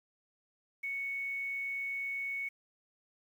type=tone with quantisation; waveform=sine; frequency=2218 Hz; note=C#7; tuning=in tune; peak=-34 dBFS; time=0.83-2.49 s; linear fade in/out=10 ms; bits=10; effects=none